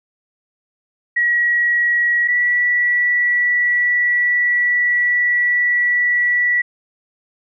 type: tone pair in turn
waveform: sine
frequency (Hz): 1915 / 1949.6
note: A#6 / B6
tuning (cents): +46 / -23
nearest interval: unison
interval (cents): 31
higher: second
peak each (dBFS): -13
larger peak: neither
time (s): 1.16-2.28 / 2.28-6.62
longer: second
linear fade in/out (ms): 10
effects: none